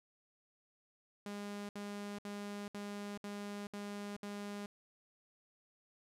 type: tone bursts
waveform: sawtooth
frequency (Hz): 204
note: G#3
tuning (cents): -31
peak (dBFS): -38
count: 7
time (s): 1.26-4.66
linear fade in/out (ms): 2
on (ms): 430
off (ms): 65
effects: low-pass 11000 Hz 12 dB/octave